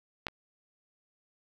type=clicks; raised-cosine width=0.3 ms; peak=-14 / -28 dBFS; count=2; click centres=0.268 / 0.284 s; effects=9-bit